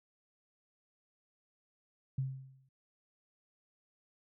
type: tone with exponential decay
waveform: sine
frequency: 132.9 Hz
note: C3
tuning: 27 cents sharp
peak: -29 dBFS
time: 2.18-2.69 s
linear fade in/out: 5 ms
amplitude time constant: 110 ms
effects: none